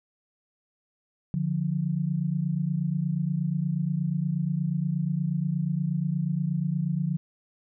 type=tone pair together; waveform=sine; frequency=147.61 / 176 Hz; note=D3 / F3; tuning=+9 / +14 cents; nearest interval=minor third; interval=305 cents; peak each=-27 dBFS; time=1.34-7.17 s; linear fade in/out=0 ms; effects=none